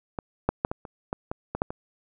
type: clicks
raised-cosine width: 1 ms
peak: -16 / -7 / -8 / -15 / -25 / -14 / -16 / -15 / -9 / -19 dBFS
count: 10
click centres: 0.188 / 0.49 / 0.649 / 0.715 / 0.852 / 1.129 / 1.315 / 1.55 / 1.619 / 1.705 s
effects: none